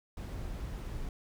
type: noise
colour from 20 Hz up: brown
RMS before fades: -39 dBFS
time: 0.17-1.09 s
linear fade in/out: 2 ms
effects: none